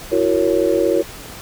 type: chord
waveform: sine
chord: F# dominant seventh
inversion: third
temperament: just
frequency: 333 / 370 / 462.5 / 555 Hz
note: E4 / F#4 / A#4 / C#5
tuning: +18 / 0 / -14 / +2 cents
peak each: -19 dBFS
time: 0.11-1.03 s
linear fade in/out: 20 ms
effects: pink hiss -35 dBFS RMS until 1.41 s